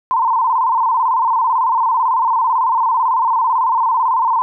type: tone with vibrato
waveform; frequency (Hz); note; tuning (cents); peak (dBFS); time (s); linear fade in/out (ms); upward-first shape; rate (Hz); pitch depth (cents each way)
sine; 967; B5; -37; -12; 0.11-4.42; 0; square; 18; 96
effects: none